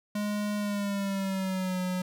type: tone with pitch glide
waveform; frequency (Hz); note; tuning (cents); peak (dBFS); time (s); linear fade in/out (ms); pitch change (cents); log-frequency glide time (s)
square; 207.7 to 182.91; G#3 to F#3; 0 to -20; -29; 0.15-2.02; 5; -220; 0.57-1.8
effects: none